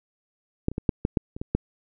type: clicks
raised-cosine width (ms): 3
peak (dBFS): -9 / -22 / -15 / -6 / -9 / -7 / -23 / -17 / -8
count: 9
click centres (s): 0.684 / 0.716 / 0.781 / 0.892 / 1.051 / 1.172 / 1.365 / 1.415 / 1.55
effects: none